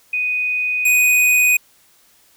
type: tone pair in turn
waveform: sine / square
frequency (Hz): 2489 / 2489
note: D#7 / D#7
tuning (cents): 0 / 0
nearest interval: unison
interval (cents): 0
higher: neither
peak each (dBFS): -17 / -12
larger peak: second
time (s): 0.13-0.85 / 0.85-1.57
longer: neither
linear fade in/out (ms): 5
effects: white hiss -54 dBFS RMS until 2.36 s